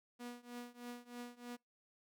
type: tone with tremolo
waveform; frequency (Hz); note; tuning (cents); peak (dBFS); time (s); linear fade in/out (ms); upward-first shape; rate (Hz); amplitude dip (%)
sawtooth; 242.3; B3; -33; -40; 0.19-1.57; 20; triangle; 3.2; 95
effects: noise-tail reverb RT60 0.2 s tail -26 dB re dry